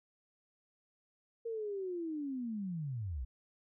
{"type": "linear sweep", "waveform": "sine", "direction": "down", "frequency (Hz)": [466.2, 55], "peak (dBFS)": -36, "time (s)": [1.45, 3.25], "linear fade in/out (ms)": 10, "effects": []}